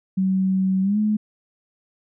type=tone with pitch glide; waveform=sine; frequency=189.4 to 212.6 Hz; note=F#3 to G#3; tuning=+41 to +41 cents; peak=-17 dBFS; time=0.17-1.17 s; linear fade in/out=10 ms; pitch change=+200 cents; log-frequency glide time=0.82-0.98 s; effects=none